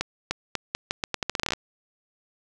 accelerating click train, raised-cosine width 0.2 ms, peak -8 dBFS, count 17, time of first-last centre 0.01-1.535 s, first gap 300 ms, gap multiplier 0.81, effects none

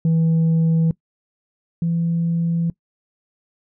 sine tone pair in turn, 163.1 / 167.78 Hz, E3 / E3, -18 / +31 cents, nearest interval unison, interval 49 cents, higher second, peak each -11 / -16 dBFS, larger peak first, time 0.05-0.91 / 1.82-2.7 s, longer second, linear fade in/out 2 ms, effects noise-tail reverb RT60 0.1 s tail -22 dB re dry + tanh soft clip ceiling -13 dBFS

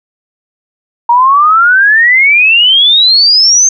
sine exponential sweep, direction up, 932.3 to 6380 Hz, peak -3 dBFS, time 1.09-3.69 s, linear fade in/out 5 ms, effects none

